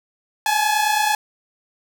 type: tone pair together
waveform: sawtooth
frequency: 830.6 / 859.9 Hz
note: G#5 / A5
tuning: 0 / -40 cents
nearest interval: minor second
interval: 60 cents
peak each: -17 / -15 dBFS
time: 0.46-1.15 s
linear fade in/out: 2 ms
effects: none